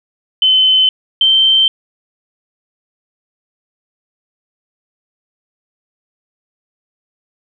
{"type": "tone pair in turn", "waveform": "sine", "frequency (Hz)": [3054, 3118], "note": ["G7", "G7"], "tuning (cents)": [-46, -10], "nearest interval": "unison", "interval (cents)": 36, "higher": "second", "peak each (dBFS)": -7, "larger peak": "neither", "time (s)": [[0.42, 0.89], [1.21, 1.68]], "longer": "neither", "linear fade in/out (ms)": 2, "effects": []}